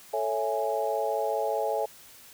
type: chord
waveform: sine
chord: A major seventh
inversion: none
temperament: equal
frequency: 440 / 554.4 / 659.3 / 830.6 Hz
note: A4 / C#5 / E5 / G#5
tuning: 0 / 0 / 0 / 0 cents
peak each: -31 dBFS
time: 0.13-1.86 s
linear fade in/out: 10 ms
effects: white hiss -51 dBFS RMS until 2.33 s